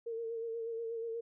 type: tone with vibrato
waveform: sine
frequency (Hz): 457.8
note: A#4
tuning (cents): -31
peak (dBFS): -36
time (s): 0.06-1.21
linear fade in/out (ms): 10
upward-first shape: sine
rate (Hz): 8.3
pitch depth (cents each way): 35
effects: none